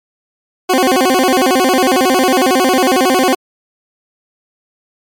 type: tone with vibrato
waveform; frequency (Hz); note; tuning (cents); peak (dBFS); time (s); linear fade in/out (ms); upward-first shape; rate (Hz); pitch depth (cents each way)
20% pulse; 310; D#4; -6; -4; 0.69-3.35; 10; square; 11; 300
effects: MP3 96 kbps